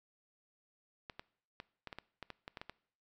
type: clicks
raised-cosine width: 0.3 ms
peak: -28 dBFS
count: 12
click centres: 1.098 / 1.195 / 1.601 / 1.873 / 1.928 / 1.986 / 2.227 / 2.303 / 2.479 / 2.572 / 2.615 / 2.696 s
effects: noise-tail reverb RT60 0.6 s tail -22 dB re dry